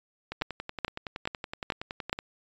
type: two click trains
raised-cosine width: 0.3 ms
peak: -19 / -11 dBFS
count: 21 / 5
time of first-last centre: 0.32-2.189 / 0.42-2.129 s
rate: 10.7 / 2.34 Hz
effects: resampled to 16000 Hz